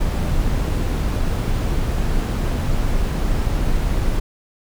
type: noise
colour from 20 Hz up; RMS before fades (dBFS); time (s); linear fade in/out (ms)
brown; -19; 0-4.2; 10
effects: none